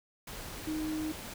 sine tone in noise, 310.8 Hz, D#4, 2 cents flat, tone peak -32 dBFS, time 0.67-1.12 s, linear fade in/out 5 ms, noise pink, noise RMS -43 dBFS, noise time 0.27-1.34 s, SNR +8 dB, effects none

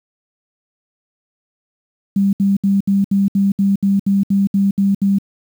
sine tone bursts, 197.5 Hz, G3, 13 cents sharp, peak -11 dBFS, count 13, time 2.16-5.186 s, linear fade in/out 5 ms, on 170 ms, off 68 ms, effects 7-bit

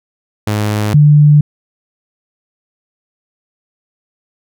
sawtooth / sine tone pair in turn, 105.4 / 148.24 Hz, G#2 / D3, +26 / +17 cents, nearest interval tritone, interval 591 cents, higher second, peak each -9 / -3 dBFS, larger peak second, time 0.47-0.94 / 0.94-1.41 s, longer neither, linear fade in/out 5 ms, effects none

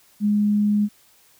sine tone, 207.7 Hz, G#3, in tune, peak -16 dBFS, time 0.2-0.89 s, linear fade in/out 50 ms, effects white hiss -56 dBFS RMS until 1.39 s

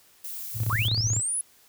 violet noise, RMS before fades -36 dBFS, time 0.24-0.88 s, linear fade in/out 5 ms
sine tone with tremolo, 110 Hz, A2, in tune, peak -22 dBFS, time 0.54-1.22 s, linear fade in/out 50 ms, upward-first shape square, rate 16 Hz, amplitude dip 70%
sine linear sweep, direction up, 967 to 10680 Hz, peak -25 dBFS, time 0.7-1.41 s, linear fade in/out 2 ms
effects white hiss -58 dBFS RMS until 1.68 s

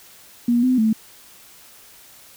sine tone with pitch steps, 238.9 / 254.9 / 220.1 Hz, A#3 / C4 / A3, +43 / -45 / +1 cents, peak -14 dBFS, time 0.48-0.93 s, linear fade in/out 5 ms, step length 150 ms, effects white hiss -47 dBFS RMS until 2.36 s

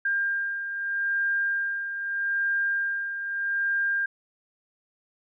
sine beating tone pair, 1600 / 1600.8 Hz, G6 / G6, +35 / +36 cents, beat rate 0.8 Hz, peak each -33 / -25 dBFS, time 0.05-4.06 s, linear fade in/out 5 ms, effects none

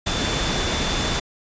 sine tone in noise, 3520 Hz, A7, in tune, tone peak -30 dBFS, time 0.06-1.2 s, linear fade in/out 10 ms, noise pink, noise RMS -23 dBFS, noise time 0.06-1.2 s, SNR -10 dB, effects resampled to 16000 Hz

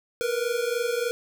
square tone pair together, 465.6 / 488.9 Hz, A#4 / B4, -2 / -18 cents, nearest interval minor second, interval 84 cents, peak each -28 / -28 dBFS, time 0.21-1.11 s, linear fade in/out 0 ms, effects none

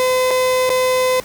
35% pulse tone with dropouts, 510 Hz, C5, 44 cents flat, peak -12 dBFS, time 0-1.2 s, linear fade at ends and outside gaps 0 ms, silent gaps 0.307-0.311 / 0.693-0.701 s, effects pink hiss -38 dBFS RMS until 1.24 s + high-pass 60 Hz 12 dB/octave

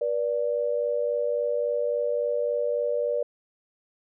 sine tone pair together, 482.4 / 586 Hz, B4 / D5, -41 / -4 cents, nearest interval minor third, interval 337 cents, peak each -26 dBFS, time 0.01-3.23 s, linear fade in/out 5 ms, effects none

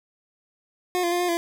25% pulse tone with pitch steps, 360.9 / 345.1 / 352.1 / 355.7 / 340.1 Hz, F#4 / F4 / F4 / F4 / F4, -43 / -21 / +14 / +32 / -46 cents, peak -18 dBFS, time 0.95-1.37 s, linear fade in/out 0 ms, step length 84 ms, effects none

